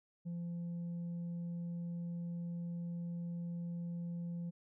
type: tone with tanh clipping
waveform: triangle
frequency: 171.8 Hz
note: F3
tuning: 28 cents flat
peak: -39 dBFS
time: 0.25-4.51 s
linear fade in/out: 20 ms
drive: 7 dB
effects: none